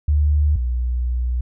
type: tone pair in turn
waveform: sine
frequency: 74 / 61.25 Hz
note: D2 / B1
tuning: +14 / -14 cents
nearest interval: minor third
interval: 328 cents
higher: first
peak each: -13 / -18 dBFS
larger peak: first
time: 0.08-0.56 / 0.56-1.41 s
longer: second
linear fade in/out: 5 ms
effects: none